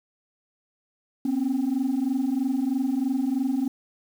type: tone pair together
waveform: sine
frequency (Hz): 249 / 272.1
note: B3 / C#4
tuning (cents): +14 / -32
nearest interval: major second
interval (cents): 154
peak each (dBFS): -24 / -22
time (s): 1.25-3.68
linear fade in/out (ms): 5
effects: tanh soft clip ceiling -19 dBFS + 8-bit